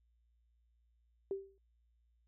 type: tone with exponential decay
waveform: sine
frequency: 390.4 Hz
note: G4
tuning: 7 cents flat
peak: -32 dBFS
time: 1.31-1.58 s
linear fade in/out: 1 ms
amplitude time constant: 57 ms
effects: added 58 Hz sine -70 dBFS peak until 2.27 s